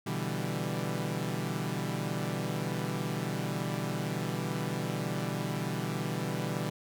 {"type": "chord", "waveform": "sawtooth", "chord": "E minor seventh", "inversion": "second", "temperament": "equal", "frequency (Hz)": [123.47, 146.83, 164.81, 196], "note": ["B2", "D3", "E3", "G3"], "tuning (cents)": [0, 0, 0, 0], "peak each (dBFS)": -33, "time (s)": [0.06, 6.7], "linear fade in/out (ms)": 10, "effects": []}